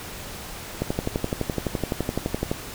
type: click train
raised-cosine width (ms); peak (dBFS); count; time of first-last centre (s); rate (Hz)
2; -10; 21; 0.82-2.515; 11.8
effects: pink hiss -37 dBFS RMS until 2.74 s